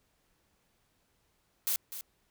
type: noise with echo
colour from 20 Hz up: blue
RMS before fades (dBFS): -30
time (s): 1.67-1.76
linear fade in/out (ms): 0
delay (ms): 250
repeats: 1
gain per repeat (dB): -11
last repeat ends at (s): 2.01
effects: pink hiss -73 dBFS RMS until 2.3 s